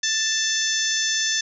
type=harmonic tone; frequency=883 Hz; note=A5; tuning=6 cents sharp; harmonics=2 / 3 / 4 / 5 / 6 / 7 / 8; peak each=-26 / -36 / -27 / -34 / -27 / -25 / -34 dBFS; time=0.03-1.41 s; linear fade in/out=5 ms; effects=none